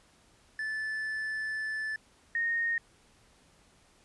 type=tone pair in turn; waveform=triangle / sine; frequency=1748 / 1851.9 Hz; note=A6 / A#6; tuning=-12 / -12 cents; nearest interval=minor second; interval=100 cents; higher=second; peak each=-30 / -27 dBFS; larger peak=second; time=0.59-1.96 / 2.35-2.78 s; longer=first; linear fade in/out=2 ms; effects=pink hiss -63 dBFS RMS until 4.04 s + resampled to 24000 Hz